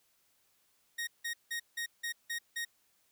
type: tone bursts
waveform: sawtooth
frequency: 1868 Hz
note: A#6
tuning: 3 cents sharp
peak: -31 dBFS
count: 7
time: 0.98-2.651 s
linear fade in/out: 10 ms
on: 93 ms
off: 170 ms
effects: white hiss -72 dBFS RMS until 3.11 s